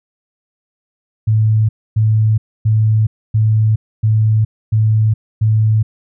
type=tone bursts; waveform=sine; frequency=109.1 Hz; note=A2; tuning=14 cents flat; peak=-9 dBFS; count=7; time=1.27-5.83 s; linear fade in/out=10 ms; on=420 ms; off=270 ms; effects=none